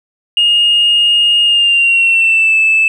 sine tone with pitch glide, 2848 to 2627 Hz, F7 to E7, +33 to -7 cents, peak -6 dBFS, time 0.37-2.88 s, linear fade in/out 2 ms, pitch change -140 cents, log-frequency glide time 1.44-2.56 s, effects tanh soft clip ceiling -3 dBFS + 8-bit

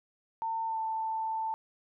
sine tone with pitch glide, 900 to 887.1 Hz, A5 to A5, +39 to +14 cents, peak -30 dBFS, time 0.42-1.54 s, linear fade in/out 0 ms, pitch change -25 cents, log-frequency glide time 0.67-0.79 s, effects none

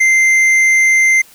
sine tone with tanh clipping, 2084 Hz, C7, 7 cents flat, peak -9 dBFS, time 0-1.22 s, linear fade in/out 10 ms, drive 8 dB, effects white hiss -44 dBFS RMS until 1.34 s

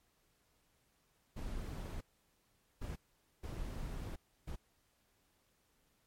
brown noise bursts at uneven times, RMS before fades -42 dBFS, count 4, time 1.36-2.01 / 2.81-2.96 / 3.43-4.16 / 4.47-4.56 s, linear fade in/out 10 ms, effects pink hiss -75 dBFS RMS until 6.06 s + MP3 64 kbps

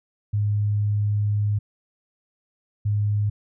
sine tone pair in turn, 103.83 / 103.83 Hz, G#2 / G#2, 0 / 0 cents, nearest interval unison, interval 0 cents, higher neither, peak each -19 dBFS, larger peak neither, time 0.33-1.59 / 2.85-3.3 s, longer first, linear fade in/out 10 ms, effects none

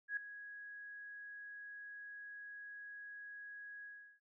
sine tone with ADSR envelope, 1661.2 Hz, G#6, in tune, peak -34 dBFS, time 0.08-4.2 s, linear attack 89 ms, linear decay 3 ms, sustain -14 dB, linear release 360 ms, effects none

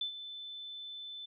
sine tone with ADSR envelope, 3520 Hz, A7, in tune, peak -31 dBFS, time 0.01-1.26 s, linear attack 4 ms, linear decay 99 ms, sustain -11 dB, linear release 10 ms, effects none

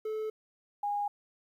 triangle / sine tone pair in turn, 434 / 819.3 Hz, A4 / G#5, -24 / -24 cents, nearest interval major seventh, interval 1100 cents, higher second, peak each -30 / -29 dBFS, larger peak second, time 0.05-0.3 / 0.83-1.08 s, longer neither, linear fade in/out 5 ms, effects 11-bit

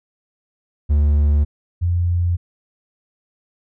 triangle / sine tone pair in turn, 73.42 / 87.31 Hz, D2 / F2, 0 / 0 cents, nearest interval minor third, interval 300 cents, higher second, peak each -10 / -15 dBFS, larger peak first, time 0.89-1.45 / 1.81-2.37 s, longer neither, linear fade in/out 20 ms, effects none

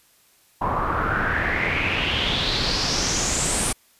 pink noise with low-pass filter sweep, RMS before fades -23 dBFS, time 0.61-3.73 s, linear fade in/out 10 ms, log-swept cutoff 1000 to 9600 Hz, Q 5.1, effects white hiss -58 dBFS RMS until 3.99 s + resampled to 32000 Hz

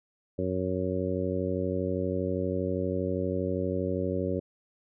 harmonic tone, 92.5 Hz, F#2, in tune, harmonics 1 / 2 / 3 / 4 / 5 / 6, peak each -34 / -34 / -34 / -34 / -34 / -34 dBFS, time 0.38-4.4 s, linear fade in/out 10 ms, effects none

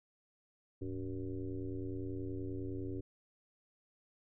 sine tone with frequency modulation, 194.9 Hz, G3, 10 cents flat, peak -37 dBFS, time 0.81-3.01 s, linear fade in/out 10 ms, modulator 90.2 Hz, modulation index 2.4, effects none

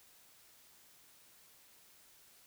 silence, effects white hiss -63 dBFS RMS until 2.46 s

